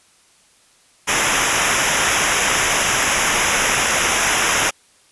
pink noise with comb filter, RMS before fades -17 dBFS, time 1.07-4.71 s, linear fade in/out 20 ms, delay 0.23 ms, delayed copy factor -0.85, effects white hiss -54 dBFS RMS until 5.11 s + resampled to 24000 Hz

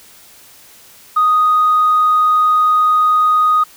sine tone, 1244.5 Hz, D#6, in tune, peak -8 dBFS, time 1.16-3.64 s, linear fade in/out 10 ms, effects tanh soft clip ceiling -5 dBFS + white hiss -43 dBFS RMS until 3.76 s

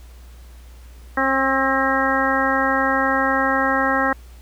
harmonic tone with a mistuned harmonic, 268 Hz, C4, 42 cents sharp, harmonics 1 / 2 / 3 / 4 / 5 / 6 / 7, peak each -24 / -24 / -24 / -24 / -24 / -24 / -24 dBFS, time 1.17-4.13 s, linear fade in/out 5 ms, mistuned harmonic 5, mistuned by -26 cents, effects added 60 Hz sine -39 dBFS peak until 4.41 s + pink hiss -52 dBFS RMS until 4.41 s

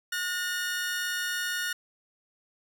sawtooth tone pair together, 1446.1 / 1822 Hz, F#6 / A#6, -40 / -40 cents, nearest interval major third, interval 400 cents, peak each -27 / -30 dBFS, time 0.12-1.73 s, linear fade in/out 5 ms, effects none

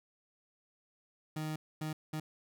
30% pulse tone bursts at uneven times, 155.1 Hz, D#3, 5 cents flat, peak -33 dBFS, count 3, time 1.36-1.56 / 1.81-1.93 / 2.13-2.2 s, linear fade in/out 5 ms, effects none

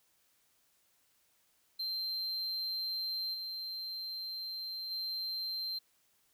triangle tone with level steps, 4138 Hz, C8, 20 cents flat, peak -33 / -37 / -34 dBFS, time 1.79-5.79 s, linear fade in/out 10 ms, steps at 3.33 / 4.9 s, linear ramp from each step 20 ms, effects white hiss -72 dBFS RMS until 6.33 s

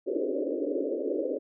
pink band-pass noise, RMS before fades -30 dBFS, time 0.06-1.39 s, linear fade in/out 20 ms, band 270 to 580 Hz, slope 96 dB/octave, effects none

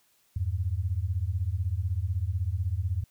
sine beating tone pair, 83.2 / 99.2 Hz, E2 / G2, +17 / +21 cents, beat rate 16 Hz, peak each -29 dBFS, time 0.36-3.04 s, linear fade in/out 5 ms, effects white hiss -67 dBFS RMS until 3.1 s

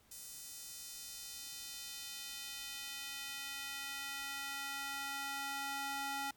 square tone with high-pass filter sweep, 277.2 Hz, C#4, in tune, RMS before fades -44 dBFS, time 0.11-6.31 s, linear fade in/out 5 ms, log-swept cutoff 7400 to 820 Hz, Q 1, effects pink hiss -68 dBFS RMS until 6.36 s

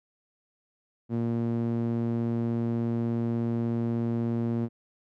sawtooth tone with band-pass filter, 116.54 Hz, A#2, in tune, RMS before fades -28 dBFS, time 1.09-4.69 s, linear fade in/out 50 ms, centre 240 Hz, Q 1.5, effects none

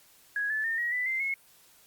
sine tone with pitch steps, 1661.2 / 1737.8 / 1817.8 / 1901.6 / 1989.3 / 2081 / 2177 Hz, G#6 / A6 / A#6 / A#6 / B6 / C7 / C#7, 0 / -22 / -44 / +34 / +12 / -10 / -32 cents, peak -27 dBFS, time 0.36-1.34 s, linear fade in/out 2 ms, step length 140 ms, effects white hiss -59 dBFS RMS until 1.86 s + Opus 48 kbps

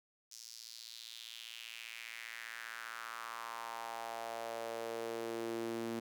sawtooth tone with high-pass filter sweep, 115.1 Hz, A#2, 22 cents flat, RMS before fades -44 dBFS, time 0.31-6 s, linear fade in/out 10 ms, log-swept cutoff 5700 to 270 Hz, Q 3.2, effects none

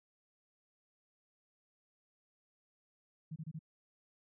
sine tone bursts, 158 Hz, D#3, 27 cents sharp, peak -40 dBFS, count 4, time 3.31-3.592 s, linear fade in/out 10 ms, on 51 ms, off 26 ms, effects none

